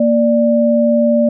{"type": "tone pair together", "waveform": "sine", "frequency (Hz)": [233.1, 588.9], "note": ["A#3", "D5"], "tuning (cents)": [0, 5], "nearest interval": "octave + major third", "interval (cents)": 1605, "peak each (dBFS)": -12, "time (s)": [0, 1.29], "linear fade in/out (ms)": 5, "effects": []}